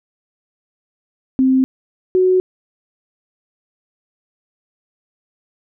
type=tone pair in turn; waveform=sine; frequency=261.6 / 370 Hz; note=C4 / F#4; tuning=0 / 0 cents; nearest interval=tritone; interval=600 cents; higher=second; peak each=-10 dBFS; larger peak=neither; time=1.39-1.64 / 2.15-2.4 s; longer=neither; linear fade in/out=0 ms; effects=none